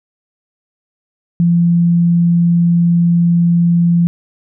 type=tone; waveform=sine; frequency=171.3 Hz; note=F3; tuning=33 cents flat; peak=-8 dBFS; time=1.4-4.07 s; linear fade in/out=0 ms; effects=none